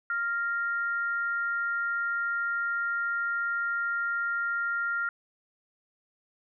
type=tone pair together; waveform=sine; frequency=1396.9 / 1859.6 Hz; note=F6 / A#6; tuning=0 / -5 cents; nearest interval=perfect fourth; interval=495 cents; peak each=-27 / -37 dBFS; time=0.1-5.09 s; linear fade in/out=2 ms; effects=none